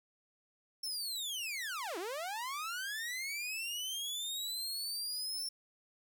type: linear two-way sweep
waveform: sawtooth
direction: down then up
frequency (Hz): 5410 to 320.5 to 5410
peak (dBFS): -34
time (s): 0.83-5.49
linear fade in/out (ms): 5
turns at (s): 1.98
effects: 11-bit